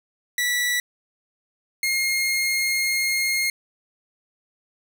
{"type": "tone pair in turn", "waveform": "sawtooth", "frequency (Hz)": [1955, 2139], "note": ["B6", "C7"], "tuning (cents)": [-18, 38], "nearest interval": "major second", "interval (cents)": 156, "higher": "second", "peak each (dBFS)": -17, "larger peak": "neither", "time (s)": [[0.38, 0.8], [1.83, 3.5]], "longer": "second", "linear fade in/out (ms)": 2, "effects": []}